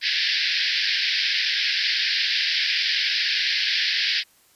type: band-pass noise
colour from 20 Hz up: white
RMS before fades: -23 dBFS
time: 0.01-4.24 s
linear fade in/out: 50 ms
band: 1600 to 5200 Hz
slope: 96 dB/octave
effects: white hiss -58 dBFS RMS until 4.55 s + resampled to 32000 Hz